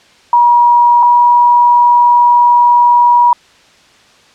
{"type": "tone pair in turn", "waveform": "sine", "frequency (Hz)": [958, 963.5], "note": ["A#5", "B5"], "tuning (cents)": [47, -43], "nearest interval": "unison", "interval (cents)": 10, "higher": "second", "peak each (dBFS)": -4, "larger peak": "neither", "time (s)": [[0.33, 1.03], [1.03, 3.33]], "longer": "second", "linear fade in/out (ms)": 2, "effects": ["white hiss -45 dBFS RMS until 4.34 s", "low-pass 5000 Hz 12 dB/octave"]}